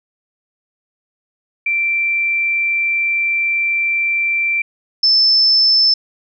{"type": "tone pair in turn", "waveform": "sine", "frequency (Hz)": [2349, 5273], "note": ["D7", "E8"], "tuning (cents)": [0, 0], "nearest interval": "octave + major second", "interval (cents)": 1400, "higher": "second", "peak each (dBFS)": [-14, -9], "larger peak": "second", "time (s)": [[1.66, 4.62], [5.03, 5.94]], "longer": "first", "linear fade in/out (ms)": 5, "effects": []}